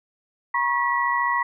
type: tone cluster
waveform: sine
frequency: 958 / 1092 / 1942 Hz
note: A#5 / C#6 / B6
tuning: +47 / -26 / -30 cents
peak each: -24 dBFS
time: 0.54-1.43 s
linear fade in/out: 5 ms
effects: none